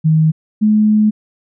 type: tone pair in turn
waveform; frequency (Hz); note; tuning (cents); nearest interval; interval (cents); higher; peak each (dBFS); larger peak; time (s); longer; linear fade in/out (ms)
sine; 157.6 / 213.3; D#3 / G#3; +23 / +46; perfect fourth; 523; second; -8; neither; 0.04-0.32 / 0.61-1.11; second; 20
effects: none